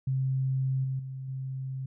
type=tone with level steps; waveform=sine; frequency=132.4 Hz; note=C3; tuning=21 cents sharp; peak=-25 / -28 / -35 / -32 dBFS; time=0.07-1.86 s; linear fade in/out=5 ms; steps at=0.84 / 0.99 / 1.28 s; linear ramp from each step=5 ms; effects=none